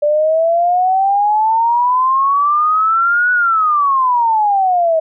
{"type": "exponential two-way sweep", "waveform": "sine", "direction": "up then down", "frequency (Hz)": [585, 1482, 632], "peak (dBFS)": -10, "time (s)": [0.02, 5], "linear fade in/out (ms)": 10, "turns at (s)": 3.32, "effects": []}